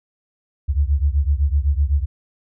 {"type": "beating tone pair", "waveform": "sine", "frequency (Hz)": [68.4, 76.3], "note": ["C#2", "D#2"], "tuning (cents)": [-23, -33], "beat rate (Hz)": 7.9, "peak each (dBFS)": [-17, -19], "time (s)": [0.68, 2.06], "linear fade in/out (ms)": 20, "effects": []}